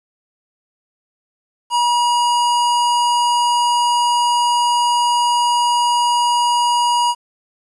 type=tone; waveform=square; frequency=960 Hz; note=B5; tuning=49 cents flat; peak=-14 dBFS; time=1.7-7.15 s; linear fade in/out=50 ms; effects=resampled to 24000 Hz + 8-bit